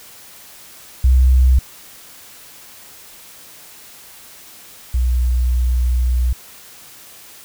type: tone pair in turn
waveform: sine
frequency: 63.9 / 61.51 Hz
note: C2 / B1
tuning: -40 / -6 cents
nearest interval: minor second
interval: 66 cents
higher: first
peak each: -8 / -13 dBFS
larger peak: first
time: 1.04-1.59 / 4.94-6.33 s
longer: second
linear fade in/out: 5 ms
effects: white hiss -41 dBFS RMS until 7.44 s